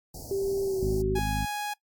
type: band-stop noise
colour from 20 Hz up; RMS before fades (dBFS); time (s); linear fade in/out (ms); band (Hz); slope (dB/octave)
pink; -41; 0.14-1.02; 5; 850 to 4500; 96
type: tone with pitch glide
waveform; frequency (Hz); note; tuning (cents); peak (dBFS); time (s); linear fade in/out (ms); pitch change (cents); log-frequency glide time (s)
sine; 392 to 377.6; G4 to F#4; 0 to +35; -25; 0.31-1.19; 2; -65; 0.64-0.81
type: harmonic tone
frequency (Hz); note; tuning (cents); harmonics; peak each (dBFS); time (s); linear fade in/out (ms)
51.91; G#1; 0; 1 / 2 / 3 / 4 / 5; -30 / -33 / -35 / -36 / -37; 0.81-1.46; 20
type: tone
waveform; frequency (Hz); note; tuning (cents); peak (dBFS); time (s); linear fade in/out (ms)
sawtooth; 830.6; G#5; 0; -26; 1.15-1.74; 10
effects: noise-tail reverb RT60 0.1 s tail -20 dB re dry + MP3 96 kbps